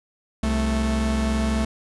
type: tone pair together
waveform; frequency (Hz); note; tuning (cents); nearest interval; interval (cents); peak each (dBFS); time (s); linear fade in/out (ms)
45% pulse; 65.41 / 220; C2 / A3; 0 / 0; octave + major sixth; 2100; -23; 0.43-1.65; 5
effects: resampled to 24000 Hz